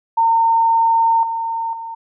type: tone with level steps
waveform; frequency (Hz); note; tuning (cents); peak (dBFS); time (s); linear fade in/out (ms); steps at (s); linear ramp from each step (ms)
sine; 912; A#5; -38; -11 / -19 / -26; 0.17-1.95; 10; 1.23 / 1.73; 2
effects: none